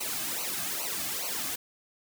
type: noise with flanger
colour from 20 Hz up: white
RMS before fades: -33 dBFS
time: 0-1.56 s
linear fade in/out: 10 ms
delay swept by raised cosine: 0.57 to 2.17 ms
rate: 2.4 Hz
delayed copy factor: -0.95
effects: none